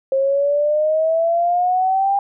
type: exponential sweep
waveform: sine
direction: up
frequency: 533 to 803 Hz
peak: -14 dBFS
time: 0.12-2.19 s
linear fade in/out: 2 ms
effects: none